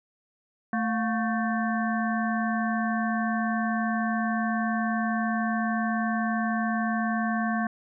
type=harmonic tone with a mistuned harmonic; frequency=221.6 Hz; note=A3; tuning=13 cents sharp; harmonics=1 / 3 / 5 / 7 / 8; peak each=-26 / -31 / -34 / -34 / -36 dBFS; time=0.73-7.67 s; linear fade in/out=2 ms; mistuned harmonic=3; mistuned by=+110 cents; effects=none